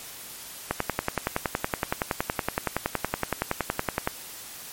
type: click train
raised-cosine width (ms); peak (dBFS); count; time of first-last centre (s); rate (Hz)
0.5; -8; 37; 0.71-4.074; 10.7
effects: white hiss -41 dBFS RMS until 4.72 s + MP3 64 kbps